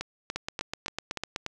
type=two click trains; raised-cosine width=0.2 ms; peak=-14 / -15 dBFS; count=9 / 6; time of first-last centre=0.36-1.361 / 0.01-1.463 s; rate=7.99 / 3.44 Hz; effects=none